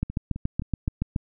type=two click trains; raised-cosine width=5 ms; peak=-12 / -21 dBFS; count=9 / 4; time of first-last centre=0.03-1.162 / 0.1-0.881 s; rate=7.07 / 3.84 Hz; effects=none